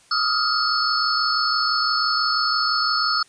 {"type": "tone cluster", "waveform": "sine", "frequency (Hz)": [1222, 1268, 1399, 4410, 5190], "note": ["D#6", "D#6", "F6", "C#8", "E8"], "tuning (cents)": [-32, 32, 3, -10, -28], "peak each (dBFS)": [-30, -24, -25, -23, -25], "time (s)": [0.11, 3.23], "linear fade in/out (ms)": 5, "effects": ["white hiss -54 dBFS RMS until 3.28 s", "resampled to 22050 Hz"]}